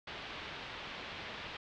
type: low-pass noise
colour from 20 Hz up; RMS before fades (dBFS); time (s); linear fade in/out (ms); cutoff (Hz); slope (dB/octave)
white; -45; 0.07-1.57; 5; 3600; 24
effects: low-pass 6000 Hz 12 dB/octave